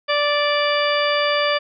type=harmonic tone; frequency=585 Hz; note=D5; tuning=7 cents flat; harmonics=1 / 2 / 3 / 4 / 5 / 6 / 8; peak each=-20 / -23 / -25 / -26 / -27 / -28 / -29 dBFS; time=0.08-1.59 s; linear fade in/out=20 ms; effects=none